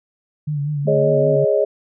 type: tone with vibrato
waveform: sine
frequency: 146.5 Hz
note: D3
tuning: 4 cents flat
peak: -19 dBFS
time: 0.47-1.45 s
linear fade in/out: 10 ms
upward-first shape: sine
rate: 5.2 Hz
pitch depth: 55 cents each way
type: linear sweep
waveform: sine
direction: up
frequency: 210 to 261.6 Hz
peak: -26 dBFS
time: 0.85-1.36 s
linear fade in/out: 5 ms
type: chord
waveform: sine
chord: Ab suspended fourth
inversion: none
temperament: equal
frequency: 415.3 / 554.4 / 622.3 Hz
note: Ab4 / Db5 / Eb5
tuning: 0 / 0 / 0 cents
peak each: -18 dBFS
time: 0.87-1.65 s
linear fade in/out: 10 ms
effects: none